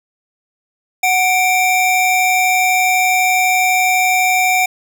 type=tone pair together; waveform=square; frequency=740 / 2352 Hz; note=F#5 / D7; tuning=0 / +2 cents; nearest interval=octave + minor sixth; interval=2002 cents; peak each=-15 dBFS; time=1.03-4.66 s; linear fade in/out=5 ms; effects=none